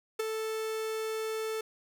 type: tone with ADSR envelope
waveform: 45% pulse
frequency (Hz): 440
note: A4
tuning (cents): 0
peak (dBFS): -26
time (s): 0.19-1.61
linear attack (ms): 9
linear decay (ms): 13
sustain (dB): -6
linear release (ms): 4
effects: none